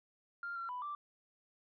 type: tone with pitch steps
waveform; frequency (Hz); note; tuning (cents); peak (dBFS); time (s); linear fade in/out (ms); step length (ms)
sine; 1396 / 1365 / 992 / 1173; F6 / F6 / B5 / D6; -1 / -40 / +7 / -2; -38; 0.43-0.95; 2; 130
effects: tanh soft clip ceiling -34 dBFS